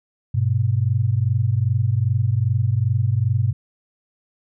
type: tone pair together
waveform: sine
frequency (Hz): 100.94 / 123.47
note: G#2 / B2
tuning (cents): -49 / 0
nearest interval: minor third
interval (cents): 349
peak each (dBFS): -19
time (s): 0.34-3.53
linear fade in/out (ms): 10
effects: none